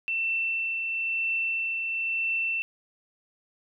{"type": "tone with tremolo", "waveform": "sine", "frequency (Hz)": 2683, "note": "E7", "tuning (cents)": 30, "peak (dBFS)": -24, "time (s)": [0.08, 2.62], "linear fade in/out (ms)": 0, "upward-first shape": "triangle", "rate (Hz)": 1, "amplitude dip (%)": 35, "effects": []}